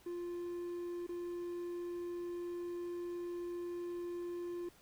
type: tone with dropouts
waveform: triangle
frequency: 349.2 Hz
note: F4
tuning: in tune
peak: -37 dBFS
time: 0.06-4.69 s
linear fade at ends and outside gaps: 5 ms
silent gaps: 1.067-1.09 s
effects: pink hiss -64 dBFS RMS until 4.81 s